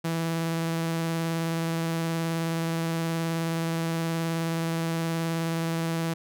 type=tone with vibrato; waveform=sawtooth; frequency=164.81 Hz; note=E3; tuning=in tune; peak=-22 dBFS; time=0.04-6.14 s; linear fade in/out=10 ms; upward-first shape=triangle; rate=19 Hz; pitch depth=16 cents each way; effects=none